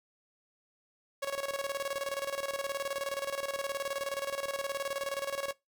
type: tone with tremolo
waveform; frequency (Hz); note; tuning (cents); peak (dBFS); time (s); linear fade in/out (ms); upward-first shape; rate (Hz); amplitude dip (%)
sawtooth; 554.4; C#5; 0; -27; 1.22-5.53; 10; square; 19; 70
effects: noise-tail reverb RT60 0.2 s tail -23 dB re dry